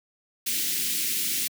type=band-stop noise; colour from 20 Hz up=white; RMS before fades=-27 dBFS; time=0.46-1.48 s; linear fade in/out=10 ms; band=330 to 2100 Hz; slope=24 dB/octave; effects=high-pass 200 Hz 12 dB/octave